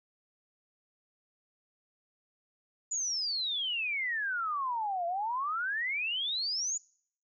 sine exponential two-way sweep, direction down then up, 7030 to 673 to 7030 Hz, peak -30 dBFS, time 2.91-6.78 s, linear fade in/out 10 ms, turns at 5.06 s, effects noise-tail reverb RT60 0.6 s tail -25 dB re dry

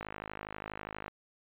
click train, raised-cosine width 0.5 ms, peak -24 dBFS, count 57, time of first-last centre 0.01-1.081 s, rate 52.3 Hz, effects resampled to 8000 Hz

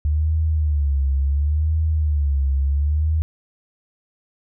sine tone with vibrato, 73.42 Hz, D2, in tune, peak -16 dBFS, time 0.05-3.22 s, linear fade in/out 0 ms, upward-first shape sine, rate 0.71 Hz, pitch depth 130 cents each way, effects none

